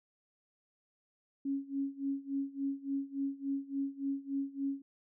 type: tone with tremolo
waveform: sine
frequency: 275.9 Hz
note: C#4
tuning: 8 cents flat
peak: -30 dBFS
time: 1.45-4.82 s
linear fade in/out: 5 ms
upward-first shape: sine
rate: 3.5 Hz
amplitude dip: 90%
effects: none